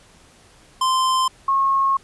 square / sine tone pair in turn, 1040 / 1087 Hz, C6 / C#6, -11 / -34 cents, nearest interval minor second, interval 77 cents, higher second, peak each -17 / -15 dBFS, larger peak second, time 0.81-1.28 / 1.48-1.97 s, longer second, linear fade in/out 5 ms, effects pink hiss -51 dBFS RMS until 2.03 s + resampled to 24000 Hz

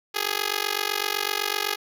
5% pulse tone with amplitude modulation, 415.3 Hz, G#4, in tune, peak -9 dBFS, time 0.14-1.76 s, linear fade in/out 20 ms, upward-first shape sine, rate 47.9 Hz, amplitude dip 100%, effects none

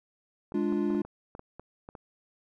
clicks, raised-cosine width 1 ms, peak -29 dBFS, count 10, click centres 0.521 / 0.725 / 0.904 / 0.949 / 1.05 / 1.351 / 1.394 / 1.596 / 1.889 / 1.952 s
triangle chord, D diminished, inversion second, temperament equal, 207.7 / 293.7 / 349.2 Hz, Ab3 / D4 / F4, 0 / 0 / 0 cents, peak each -28 dBFS, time 0.54-1.02 s, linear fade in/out 5 ms
effects none

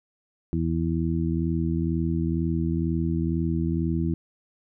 harmonic tone, 82.1 Hz, E2, 6 cents flat, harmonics 1 / 2 / 3 / 4, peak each -28 / -26 / -30 / -29 dBFS, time 0.53-4.14 s, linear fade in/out 0 ms, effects none

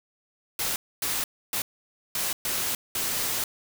white noise bursts at uneven times, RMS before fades -28 dBFS, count 6, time 0.59-0.76 / 1.02-1.24 / 1.53-1.62 / 2.15-2.33 / 2.45-2.75 / 2.95-3.44 s, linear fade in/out 2 ms, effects none

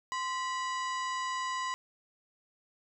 harmonic tone with a mistuned harmonic, 978 Hz, B5, 17 cents flat, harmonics 1 / 2 / 3 / 4 / 5 / 6 / 7 / 8, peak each -33 / -39 / -45 / -48 / -48 / -53 / -49 / -51 dBFS, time 0.12-1.74 s, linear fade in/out 0 ms, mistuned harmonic 1, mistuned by +100 cents, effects none

